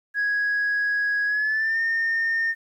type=tone with pitch glide; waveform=sine; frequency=1661.2 to 1822 Hz; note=G#6 to A#6; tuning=0 to -40 cents; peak=-19 dBFS; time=0.14-2.55 s; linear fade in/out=50 ms; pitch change=+160 cents; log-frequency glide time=1.26-1.8 s; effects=tanh soft clip ceiling -18 dBFS + 10-bit